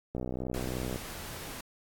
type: click train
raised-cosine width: 2 ms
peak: -22 dBFS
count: 52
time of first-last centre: 0.15-0.96 s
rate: 63 Hz
type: noise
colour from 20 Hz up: pink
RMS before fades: -42 dBFS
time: 0.54-1.61 s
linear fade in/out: 5 ms
effects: AAC 64 kbps